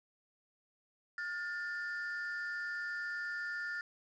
triangle ring-modulated tone, 1600 Hz, G6, 35 cents sharp, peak -32 dBFS, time 1.18-3.81 s, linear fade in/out 2 ms, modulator 177 Hz, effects resampled to 16000 Hz + 10-bit

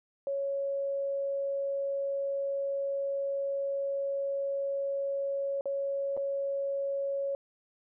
sine tone with dropouts, 554.4 Hz, C#5, in tune, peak -29 dBFS, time 0.27-7.35 s, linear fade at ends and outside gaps 1 ms, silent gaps 5.61-5.656 / 6.167-6.174 s, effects none

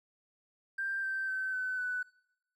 triangle tone with pitch steps, 1581 / 1558.3 / 1536 / 1514 / 1492.3 Hz, G6 / G6 / G6 / F#6 / F#6, +14 / -11 / -36 / +39 / +14 cents, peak -28 dBFS, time 0.78-2.03 s, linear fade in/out 10 ms, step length 250 ms, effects noise-tail reverb RT60 0.8 s tail -25 dB re dry + tanh soft clip ceiling -30 dBFS

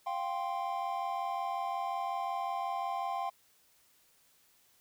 triangle chord, F suspended second, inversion none, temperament equal, 698.5 / 784 / 1046.5 Hz, F5 / G5 / C6, 0 / 0 / 0 cents, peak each -36 / -34 / -36 dBFS, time 0.06-3.3 s, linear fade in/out 10 ms, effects white hiss -67 dBFS RMS until 4.8 s

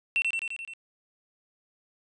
triangle tone with echo, 2700 Hz, E7, 41 cents sharp, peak -19 dBFS, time 0.16-0.22 s, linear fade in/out 0 ms, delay 86 ms, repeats 6, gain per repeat -3 dB, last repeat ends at 0.736 s, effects tanh soft clip ceiling -18 dBFS + resampled to 22050 Hz

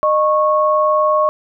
sine tone pair together, 612 / 1100 Hz, D#5 / C#6, -29 / -14 cents, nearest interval minor seventh, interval 1015 cents, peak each -14 dBFS, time 0.03-1.29 s, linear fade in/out 0 ms, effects none

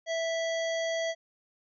harmonic tone, 658 Hz, E5, 3 cents flat, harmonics 1 / 3 / 5 / 7 / 9 / 10, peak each -29 / -36 / -40 / -46 / -45 / -49 dBFS, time 0.06-1.15 s, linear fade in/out 50 ms, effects none

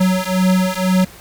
square beating tone pair, 184.6 / 186.6 Hz, F#3 / F#3, -4 / +15 cents, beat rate 2 Hz, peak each -17 dBFS, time 0-1.05 s, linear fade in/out 10 ms, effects pink hiss -40 dBFS RMS until 1.2 s

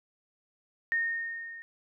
sine tone with level ramp, 1841 Hz, A#6, 22 cents flat, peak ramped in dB -24 to -42 dBFS, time 0.92-1.62 s, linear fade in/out 0 ms, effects none

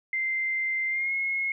sine tone with pitch glide, 2085 to 2166 Hz, C7 to C#7, -7 to -41 cents, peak -25 dBFS, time 0.13-1.52 s, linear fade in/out 2 ms, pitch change +66 cents, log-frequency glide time 0.88-1.13 s, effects none

